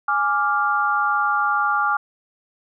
sine chord, D diminished, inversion second, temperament equal, 830.6 / 1174.7 / 1396.9 Hz, Ab5 / D6 / F6, 0 / 0 / 0 cents, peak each -23 / -21 / -21 dBFS, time 0.08-1.97 s, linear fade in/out 5 ms, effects none

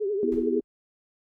sine tone with vibrato, 404.9 Hz, G#4, 44 cents flat, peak -24 dBFS, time 0-0.61 s, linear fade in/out 20 ms, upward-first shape triangle, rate 11 Hz, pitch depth 120 cents each way
sine chord, E minor, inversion second, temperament just, 247.2 / 329.6 / 395.6 Hz, B3 / E4 / G4, +2 / 0 / +16 cents, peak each -28 dBFS, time 0.23-0.6 s, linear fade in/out 2 ms
brown noise with exponential decay, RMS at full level -38 dBFS, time 0.32-0.64 s, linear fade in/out 0 ms, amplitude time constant 68 ms
effects none

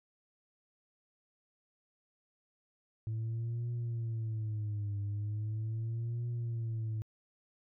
sine tone with vibrato, 110 Hz, A2, in tune, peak -31 dBFS, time 3.07-7.02 s, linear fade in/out 0 ms, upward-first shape triangle, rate 0.39 Hz, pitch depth 150 cents each way, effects tanh soft clip ceiling -32 dBFS

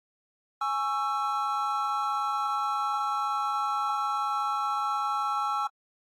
triangle chord, C# minor, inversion second, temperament just, 831.5 / 1108.7 / 1330.5 Hz, G#5 / C#6 / E6, +2 / 0 / +16 cents, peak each -29 / -31 / -27 dBFS, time 0.61-5.67 s, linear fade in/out 5 ms, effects AAC 48 kbps

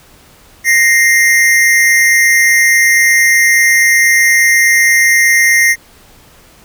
square tone pair together, 1864.7 / 2093 Hz, A#6 / C7, 0 / 0 cents, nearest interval major second, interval 200 cents, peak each -10 dBFS, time 0.64-5.76 s, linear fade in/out 50 ms, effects pink hiss -43 dBFS RMS until 6.64 s

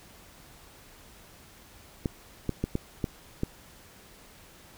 clicks, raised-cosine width 3 ms, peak -14 dBFS, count 6, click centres 2.058 / 2.493 / 2.64 / 2.754 / 3.042 / 3.434 s, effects pink hiss -53 dBFS RMS until 4.77 s

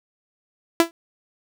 sawtooth tone with exponential decay, 334.3 Hz, E4, 24 cents sharp, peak -5 dBFS, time 0.8-0.91 s, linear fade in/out 1 ms, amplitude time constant 22 ms, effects none

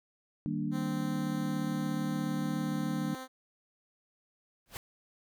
sine chord, Eb major seventh, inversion none, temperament equal, 155.56 / 196 / 233.1 / 293.7 Hz, Eb3 / G3 / Bb3 / D4, 0 / 0 / 0 / 0 cents, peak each -36 dBFS, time 0.46-3.15 s, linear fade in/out 0 ms
10% pulse tone, 260 Hz, C4, 11 cents flat, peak -32 dBFS, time 0.71-3.28 s, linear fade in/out 50 ms
pink noise with exponential growth, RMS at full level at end -36 dBFS, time 4.66-4.77 s, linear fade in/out 0 ms, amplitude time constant 22 ms
effects none

